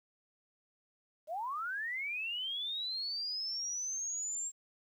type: linear sweep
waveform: sine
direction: up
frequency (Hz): 581 to 7520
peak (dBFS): -35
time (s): 1.27-4.52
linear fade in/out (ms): 50
effects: 11-bit